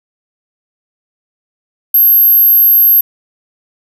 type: tone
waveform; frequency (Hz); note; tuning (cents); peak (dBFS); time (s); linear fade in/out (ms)
sine; 12544; G9; 0; -4; 1.94-3.01; 5
effects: none